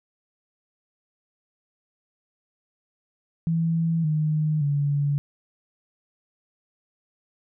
sine tone with pitch steps, 164.81 / 153.77 / 143.48 Hz, E3 / D#3 / D3, 0 / -20 / -40 cents, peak -20 dBFS, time 3.47-5.18 s, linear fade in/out 0 ms, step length 570 ms, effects none

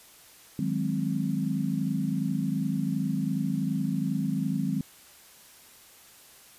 sine chord, Ab dominant seventh, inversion second, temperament equal, 155.56 / 185 / 207.7 / 261.6 Hz, Eb3 / Gb3 / Ab3 / C4, 0 / 0 / 0 / 0 cents, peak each -31 dBFS, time 0.59-4.81 s, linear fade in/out 2 ms, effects white hiss -53 dBFS RMS until 6.58 s + resampled to 32000 Hz

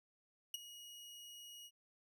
sawtooth tone with ADSR envelope, 2893 Hz, F#7, 40 cents flat, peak -33 dBFS, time 0.54-1.71 s, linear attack 3 ms, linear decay 18 ms, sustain -16 dB, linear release 55 ms, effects none

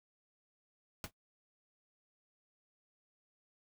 pink noise with exponential decay, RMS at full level -37 dBFS, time 1.04-1.11 s, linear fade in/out 1 ms, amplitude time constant 15 ms, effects noise-tail reverb RT60 0.1 s tail -18 dB re dry

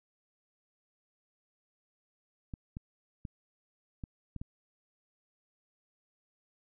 clicks, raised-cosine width 5 ms, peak -27 dBFS, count 6, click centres 2.538 / 2.769 / 3.252 / 4.038 / 4.363 / 4.415 s, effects none

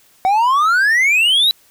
triangle exponential sweep, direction up, 741 to 3986 Hz, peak -9 dBFS, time 0.25-1.51 s, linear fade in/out 0 ms, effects white hiss -52 dBFS RMS until 1.7 s

